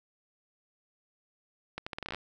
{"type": "accelerating click train", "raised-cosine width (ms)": 0.3, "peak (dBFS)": -20, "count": 11, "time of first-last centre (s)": [1.78, 2.146], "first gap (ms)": 85, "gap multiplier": 0.79, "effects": []}